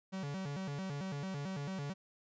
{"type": "tone with vibrato", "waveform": "45% pulse", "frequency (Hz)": 164.81, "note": "E3", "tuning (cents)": 0, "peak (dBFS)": -38, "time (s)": [0.12, 1.94], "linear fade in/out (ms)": 20, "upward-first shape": "square", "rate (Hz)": 4.5, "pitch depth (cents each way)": 250, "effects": ["resampled to 16000 Hz"]}